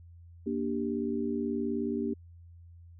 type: chord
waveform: sine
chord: G minor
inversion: first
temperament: just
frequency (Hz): 235.2 / 294 / 392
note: Bb3 / D4 / G4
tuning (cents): +16 / +2 / 0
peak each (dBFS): -32 / -34 / -34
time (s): 0.46-2.14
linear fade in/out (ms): 10
effects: added 85 Hz sine -49 dBFS peak until 2.99 s